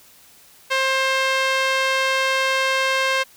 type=tone with band-pass filter; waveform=sawtooth; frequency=530 Hz; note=C5; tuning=22 cents sharp; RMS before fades=-20 dBFS; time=0.7-3.24 s; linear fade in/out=20 ms; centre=2300 Hz; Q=0.85; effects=white hiss -50 dBFS RMS until 3.36 s